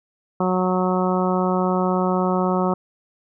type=harmonic tone; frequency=183.8 Hz; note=F#3; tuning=11 cents flat; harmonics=1 / 2 / 3 / 4 / 5 / 6 / 7; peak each=-21 / -24 / -26 / -27 / -28 / -29 / -29 dBFS; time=0.4-2.74 s; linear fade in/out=5 ms; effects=none